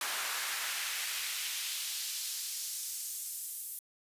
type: noise with high-pass filter sweep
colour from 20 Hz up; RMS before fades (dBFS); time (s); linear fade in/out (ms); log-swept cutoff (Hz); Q
pink; -37; 0.01-3.79; 2; 1100 to 11000; 1
effects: resampled to 32000 Hz